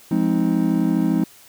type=chord; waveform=triangle; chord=F minor seventh; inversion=none; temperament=just; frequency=174.61 / 209.5 / 261.9 / 314.3 Hz; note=F3 / Ab3 / C4 / Eb4; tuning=0 / +15 / +2 / +18 cents; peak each=-20 dBFS; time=0.11-1.24 s; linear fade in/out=5 ms; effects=white hiss -48 dBFS RMS until 1.48 s